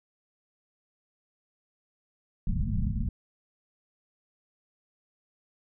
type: low-pass noise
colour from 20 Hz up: pink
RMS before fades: -28 dBFS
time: 2.47-3.09 s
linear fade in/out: 2 ms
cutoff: 230 Hz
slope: 96 dB/octave
effects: none